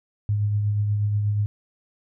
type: tone with tremolo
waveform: sine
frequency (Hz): 103.83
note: G#2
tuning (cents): 0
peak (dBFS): -18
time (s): 0.29-1.46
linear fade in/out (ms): 0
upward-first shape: triangle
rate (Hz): 8.3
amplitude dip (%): 35
effects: none